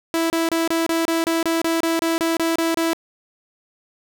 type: tone bursts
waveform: sawtooth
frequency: 329.6 Hz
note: E4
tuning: in tune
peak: -14 dBFS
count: 15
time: 0.14-2.932 s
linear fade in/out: 0 ms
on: 160 ms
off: 28 ms
effects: none